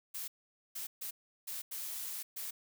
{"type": "noise bursts at uneven times", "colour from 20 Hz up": "blue", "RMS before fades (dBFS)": -41, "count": 6, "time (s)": [[0.14, 0.28], [0.75, 0.87], [1.01, 1.11], [1.47, 1.62], [1.71, 2.23], [2.36, 2.51]], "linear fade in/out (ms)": 10, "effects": []}